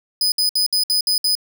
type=tone bursts; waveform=40% pulse; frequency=4997 Hz; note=D#8; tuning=7 cents sharp; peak=-14 dBFS; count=7; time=0.21-1.352 s; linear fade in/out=2 ms; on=110 ms; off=62 ms; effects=none